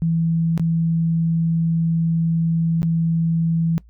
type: tone with dropouts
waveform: sine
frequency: 164.81 Hz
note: E3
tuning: in tune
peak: -16 dBFS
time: 0.02-3.78 s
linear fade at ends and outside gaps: 0 ms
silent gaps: 0.577-0.596 / 2.82-2.83 s
effects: noise-tail reverb RT60 0.1 s tail -21 dB re dry + added 57 Hz sine -45 dBFS peak until 3.89 s